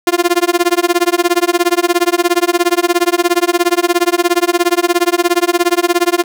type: tone with tremolo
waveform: sawtooth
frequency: 349.2 Hz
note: F4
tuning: in tune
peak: -3 dBFS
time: 0.07-6.24 s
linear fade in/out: 2 ms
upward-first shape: sine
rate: 17 Hz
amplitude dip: 100%
effects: none